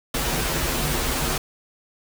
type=noise with comb filter; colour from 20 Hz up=pink; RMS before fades=-24 dBFS; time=0.14-1.38 s; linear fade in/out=5 ms; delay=10 ms; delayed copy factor=-0.95; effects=none